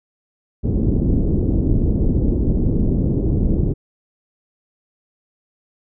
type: low-pass noise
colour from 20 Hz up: pink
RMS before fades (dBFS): -17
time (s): 0.63-3.74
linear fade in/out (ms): 20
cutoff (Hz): 370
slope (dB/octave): 24
effects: none